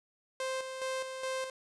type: tone with tremolo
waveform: sawtooth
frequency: 523.3 Hz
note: C5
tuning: in tune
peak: -29 dBFS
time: 0.4-1.5 s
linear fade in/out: 2 ms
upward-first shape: square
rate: 2.4 Hz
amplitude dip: 50%
effects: resampled to 24000 Hz + 10-bit